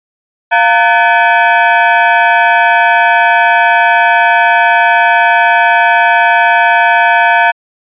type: tone with frequency modulation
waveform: sine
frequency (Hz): 110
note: A2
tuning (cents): 0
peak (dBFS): -5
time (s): 0.51-7.52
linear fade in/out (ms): 20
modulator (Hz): 808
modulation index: 2.4
effects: resampled to 8000 Hz